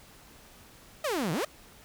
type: exponential two-way sweep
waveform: sawtooth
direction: down then up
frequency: 659.3 to 145.6 to 659.3 Hz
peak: -24 dBFS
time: 1.04-1.45 s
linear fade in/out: 5 ms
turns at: 1.32 s
effects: pink hiss -54 dBFS RMS until 1.84 s